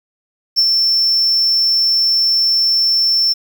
triangle tone with ADSR envelope, 5380 Hz, E8, 34 cents sharp, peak -7 dBFS, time 0.56-3.34 s, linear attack 26 ms, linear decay 55 ms, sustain -3 dB, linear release 19 ms, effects 7-bit

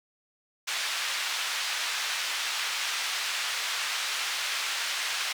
white band-pass noise, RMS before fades -31 dBFS, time 0.67-5.33 s, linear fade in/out 10 ms, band 1200 to 4200 Hz, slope 12 dB/octave, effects none

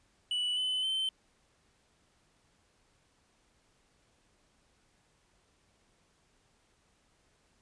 triangle tone with pitch steps, 2960 / 3022 / 3086 Hz, F#7 / F#7 / G7, 0 / +36 / -28 cents, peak -28 dBFS, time 0.31-1.09 s, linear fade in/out 2 ms, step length 260 ms, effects pink hiss -70 dBFS RMS until 7.61 s + resampled to 22050 Hz

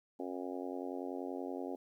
harmonic tone, 90.5 Hz, F#2, 38 cents flat, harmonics 3 / 4 / 5 / 6 / 7 / 8 / 9, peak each -42 / -44 / -46 / -48 / -49 / -50 / -51 dBFS, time 0.19-1.76 s, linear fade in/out 10 ms, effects 12-bit

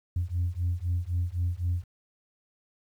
sine beating tone pair, 85.9 / 89.8 Hz, F2 / F2, -28 / +49 cents, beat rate 3.9 Hz, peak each -28 / -28 dBFS, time 0.16-1.84 s, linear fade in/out 5 ms, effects tanh soft clip ceiling -21 dBFS + 10-bit

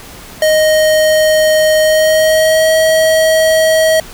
square tone with pitch glide, 622.3 to 638 Hz, D#5 to D#5, 0 to +43 cents, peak -8 dBFS, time 0.42-4 s, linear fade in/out 2 ms, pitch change +43 cents, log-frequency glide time 1.81-2.73 s, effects pink hiss -33 dBFS RMS until 4.13 s

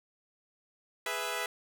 10% pulse chord, E major, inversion first, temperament equal, 415.3 / 493.9 / 659.3 Hz, G#4 / B4 / E5, 0 / 0 / 0 cents, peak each -30 / -28 / -28 dBFS, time 1.06-1.46 s, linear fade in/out 2 ms, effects none

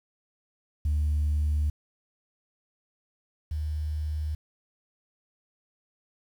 sine tone pair in turn, 74.8 / 76.46 Hz, D2 / D#2, +32 / -30 cents, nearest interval unison, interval 38 cents, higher second, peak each -21 / -27 dBFS, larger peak first, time 0.85-1.7 / 3.51-4.35 s, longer first, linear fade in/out 5 ms, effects tanh soft clip ceiling -20 dBFS + 9-bit

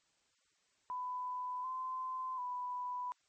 sine tone with pitch steps, 999 / 1030 / 991 Hz, B5 / C6 / B5, +20 / -28 / +6 cents, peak -37 dBFS, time 0.9-3.12 s, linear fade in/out 0 ms, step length 740 ms, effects white hiss -75 dBFS RMS until 3.28 s + MP3 32 kbps

